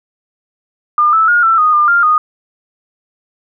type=tone with pitch steps; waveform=sine; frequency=1206 / 1313 / 1428 / 1336 / 1239 / 1201 / 1396 / 1235 Hz; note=D6 / E6 / F6 / E6 / D#6 / D6 / F6 / D#6; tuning=+46 / -7 / +38 / +23 / -8 / +38 / -1 / -13 cents; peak=-7 dBFS; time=0.98-2.18 s; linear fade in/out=2 ms; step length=150 ms; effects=none